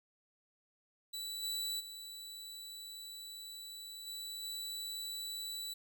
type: tone with level steps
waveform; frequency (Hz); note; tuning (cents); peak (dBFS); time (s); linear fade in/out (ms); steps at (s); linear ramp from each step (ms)
sawtooth; 3951; B7; 0; -37 / -33 / -43 / -39 / -37; 1.13-5.74; 10; 1.42 / 1.79 / 4.06 / 4.42; 20
effects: none